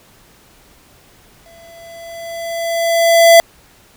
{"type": "tone with exponential growth", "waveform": "square", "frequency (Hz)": 671, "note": "E5", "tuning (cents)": 31, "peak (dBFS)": -3, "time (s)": [1.46, 3.4], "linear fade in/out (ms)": 0, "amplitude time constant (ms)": 420, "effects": ["pink hiss -48 dBFS RMS until 3.96 s"]}